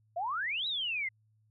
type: exponential two-way sweep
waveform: sine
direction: up then down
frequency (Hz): 649 to 3956 to 2026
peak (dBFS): -31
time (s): 0.16-1.09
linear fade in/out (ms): 10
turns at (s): 0.67
effects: added 108 Hz sine -66 dBFS peak until 1.5 s